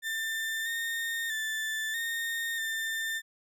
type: tone with pitch steps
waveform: 35% pulse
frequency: 1788 / 1834 / 1761 / 1838 / 1793 Hz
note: A6 / A#6 / A6 / A#6 / A6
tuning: +27 / -29 / +1 / -25 / +32 cents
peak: -29 dBFS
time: 0.02-3.22 s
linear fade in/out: 50 ms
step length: 640 ms
effects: none